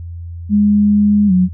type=tone with pitch glide; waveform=sine; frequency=206.6 to 183 Hz; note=G#3 to F#3; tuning=-9 to -19 cents; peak=-8 dBFS; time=0.49-1.49 s; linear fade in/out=50 ms; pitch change=-210 cents; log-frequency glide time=1.27-1.32 s; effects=added 85 Hz sine -25 dBFS peak until 1.53 s